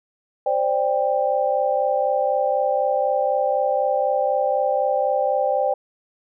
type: chord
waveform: sine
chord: C suspended second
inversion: none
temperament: equal with one note detuned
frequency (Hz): 523.3 / 587.3 / 791.3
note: C5 / D5 / G5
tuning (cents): 0 / 0 / +16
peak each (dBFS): -22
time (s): 0.46-5.74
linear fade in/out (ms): 5
effects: none